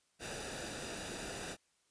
pink noise with comb filter, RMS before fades -43 dBFS, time 0.19-1.57 s, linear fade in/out 50 ms, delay 0.93 ms, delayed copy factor -0.6, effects white hiss -75 dBFS RMS until 1.9 s + resampled to 22050 Hz

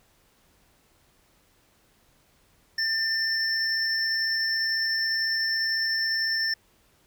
triangle tone pair together, 1793 / 5369 Hz, A6 / E8, +32 / +31 cents, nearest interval octave + perfect fifth, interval 1899 cents, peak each -25 / -25 dBFS, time 2.78-6.54 s, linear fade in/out 5 ms, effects pink hiss -63 dBFS RMS until 7.06 s

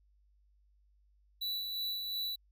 square tone with tremolo, 3951 Hz, B7, in tune, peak -34 dBFS, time 1.41-2.36 s, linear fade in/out 10 ms, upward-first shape sine, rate 2.8 Hz, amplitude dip 35%, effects added 50 Hz sine -65 dBFS peak until 2.51 s

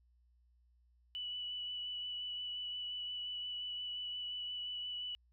sine tone with vibrato, 2960 Hz, F#7, in tune, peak -39 dBFS, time 1.15-5.15 s, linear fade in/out 0 ms, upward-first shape sine, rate 5.7 Hz, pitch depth 13 cents each way, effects added 60 Hz sine -67 dBFS peak until 5.32 s

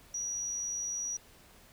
sine tone, 5800 Hz, F#8, 35 cents flat, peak -33 dBFS, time 0.14-1.17 s, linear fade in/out 5 ms, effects pink hiss -58 dBFS RMS until 1.72 s

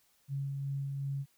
sine tone with tremolo, 138.59 Hz, C#3, in tune, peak -32 dBFS, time 0.28-1.26 s, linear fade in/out 50 ms, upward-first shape sine, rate 2.7 Hz, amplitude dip 25%, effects white hiss -70 dBFS RMS until 1.37 s

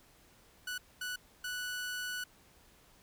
sawtooth tone bursts at uneven times, 1480 Hz, F#6, in tune, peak -33 dBFS, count 3, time 0.67-0.78 / 1.01-1.16 / 1.44-2.24 s, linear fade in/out 5 ms, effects pink hiss -63 dBFS RMS until 3.02 s

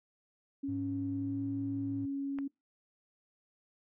sine tone, 277.2 Hz, C#4, in tune, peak -33 dBFS, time 0.63-2.48 s, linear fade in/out 10 ms
triangle tone with pitch glide, 102.4 to 107.68 Hz, G#2 to A2, -24 to -37 cents, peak -38 dBFS, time 0.68-2.06 s, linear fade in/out 10 ms, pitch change +87 cents, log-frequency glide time 1.14-1.41 s
click, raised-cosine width 0.5 ms, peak -30 dBFS, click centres 2.387 s
effects noise-tail reverb RT60 0.2 s tail -23 dB re dry

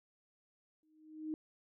sine tone with exponential growth, 311.1 Hz, D#4, in tune, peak -34 dBFS, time 0.83-1.34 s, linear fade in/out 1 ms, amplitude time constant 110 ms, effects none

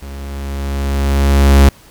45% pulse tone with level ramp, 69.3 Hz, C#2, in tune, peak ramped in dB -27 to -3 dBFS, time 0.02-1.69 s, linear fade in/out 5 ms, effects pink hiss -44 dBFS RMS until 1.9 s

